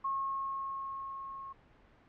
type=tone with level ramp; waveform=sine; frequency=1086 Hz; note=C#6; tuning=36 cents flat; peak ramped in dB=-30 to -42 dBFS; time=0.04-1.53 s; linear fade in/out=10 ms; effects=pink hiss -62 dBFS RMS until 2.08 s + low-pass 2000 Hz 12 dB/octave